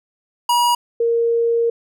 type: tone pair in turn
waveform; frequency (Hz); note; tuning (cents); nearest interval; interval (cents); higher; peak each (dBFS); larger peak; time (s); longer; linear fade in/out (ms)
square / sine; 961 / 465.2; B5 / A#4; -48 / -4; octave + minor second; 1256; first; -14; neither; 0.49-0.75 / 1-1.7; second; 5
effects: none